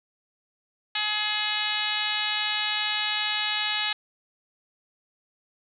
harmonic tone, 422.5 Hz, G#4, 30 cents sharp, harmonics 2 / 3 / 4 / 5 / 6 / 7 / 8 / 9 / 10, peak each -35 / -38 / -33 / -34 / -33 / -32 / -33 / -33 / -36 dBFS, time 0.95-3.93 s, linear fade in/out 5 ms, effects none

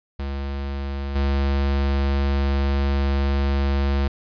square tone with level steps, 69.3 Hz, C#2, in tune, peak -26 / -19 dBFS, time 0.19-4.08 s, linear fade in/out 5 ms, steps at 1.15 s, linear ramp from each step 10 ms, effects resampled to 11025 Hz + 10-bit

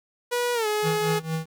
sawtooth tone with pitch glide, 485.8 to 422.9 Hz, B4 to G#4, -29 to +31 cents, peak -19 dBFS, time 0.31-1.2 s, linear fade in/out 20 ms, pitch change -240 cents, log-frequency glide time 0.54-0.67 s
square tone with tremolo, 160.8 Hz, E3, 43 cents flat, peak -24 dBFS, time 0.82-1.47 s, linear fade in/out 50 ms, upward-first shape triangle, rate 4.3 Hz, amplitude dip 90%
effects 9-bit

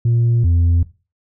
sine tone pair in turn, 117.6 / 85.12 Hz, A#2 / F2, +16 / -44 cents, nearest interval tritone, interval 560 cents, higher first, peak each -10 / -8 dBFS, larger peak second, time 0.05-0.44 / 0.44-0.83 s, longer neither, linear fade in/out 5 ms, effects noise-tail reverb RT60 0.3 s tail -19 dB re dry + tanh soft clip ceiling -10 dBFS

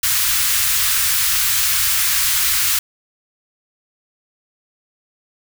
white band-stop noise, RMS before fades -17 dBFS, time 0.03-2.79 s, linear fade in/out 5 ms, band 110 to 1200 Hz, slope 24 dB/octave, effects none

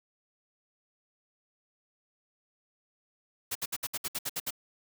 white noise bursts, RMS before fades -33 dBFS, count 10, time 3.51-4.507 s, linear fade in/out 10 ms, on 43 ms, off 63 ms, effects none

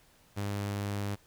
sawtooth tone, 101.3 Hz, G#2, 43 cents flat, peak -28 dBFS, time 0.36-1.16 s, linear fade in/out 20 ms, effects pink hiss -63 dBFS RMS until 1.26 s

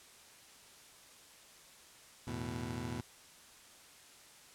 20% pulse chord, E suspended fourth, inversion none, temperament just, 82.41 / 109.88 / 123.61 Hz, E2 / A2 / B2, 0 / -2 / +2 cents, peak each -40 / -39 / -37 dBFS, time 2.27-3.01 s, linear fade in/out 5 ms, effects white hiss -58 dBFS RMS until 4.54 s + low-pass 10000 Hz 12 dB/octave

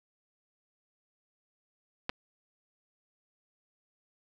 clicks, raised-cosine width 0.3 ms, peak -15 / -21 dBFS, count 2, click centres 2.094 / 2.098 s, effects none

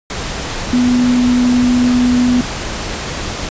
sine tone in noise, 246.9 Hz, B3, in tune, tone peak -9 dBFS, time 0.73-2.41 s, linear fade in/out 2 ms, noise pink, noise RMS -22 dBFS, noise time 0.1-3.49 s, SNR +10 dB, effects resampled to 16000 Hz

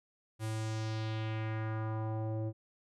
square tone with low-pass filter sweep, 110 Hz, A2, in tune, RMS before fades -36 dBFS, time 0.39-2.53 s, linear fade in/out 50 ms, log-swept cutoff 11000 to 460 Hz, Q 1.8, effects none

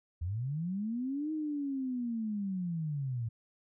sine linear two-way sweep, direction up then down, 77.78 to 315 to 110.2 Hz, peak -32 dBFS, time 0.21-3.29 s, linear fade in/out 10 ms, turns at 1.32 s, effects none

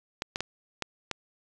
clicks, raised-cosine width 0.2 ms, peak -13 dBFS, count 5, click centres 0.221 / 0.359 / 0.406 / 0.823 / 1.113 s, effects resampled to 22050 Hz + 7-bit

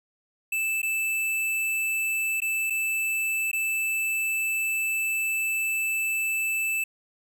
square tone with dropouts, 2637 Hz, E7, in tune, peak -25 dBFS, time 0.52-6.84 s, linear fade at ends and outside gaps 5 ms, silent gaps 0.818-0.829 / 2.404-2.418 / 2.7-2.704 / 3.515-3.53 s, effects none

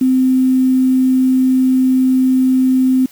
sine tone with quantisation, 258.8 Hz, C4, 19 cents flat, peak -9 dBFS, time 0.01-3.06 s, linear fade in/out 5 ms, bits 6, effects white hiss -45 dBFS RMS until 3.11 s

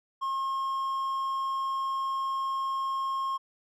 triangle tone, 1075 Hz, C6, 47 cents sharp, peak -26 dBFS, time 0.21-3.38 s, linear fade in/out 20 ms, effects none

